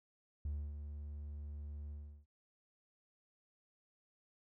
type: tone with ADSR envelope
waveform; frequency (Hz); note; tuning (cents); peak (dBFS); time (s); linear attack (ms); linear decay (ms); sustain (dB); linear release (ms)
triangle; 73.42; D2; 0; -33; 0.45-2.26; 4; 270; -8; 350
effects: tanh soft clip ceiling -32 dBFS

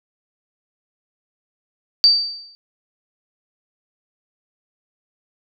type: tone with exponential decay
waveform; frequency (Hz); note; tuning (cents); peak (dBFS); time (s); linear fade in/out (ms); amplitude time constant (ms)
sine; 4633; D8; -24; -6; 2.04-2.55; 0; 110
effects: none

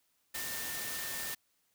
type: tone in noise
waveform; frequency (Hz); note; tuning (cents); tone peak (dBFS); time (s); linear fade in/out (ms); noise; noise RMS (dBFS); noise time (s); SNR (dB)
sine; 1805; A6; +44; -44; 0.34-1.35; 10; white; -39; 0.34-1.35; -8
effects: white hiss -75 dBFS RMS until 1.74 s

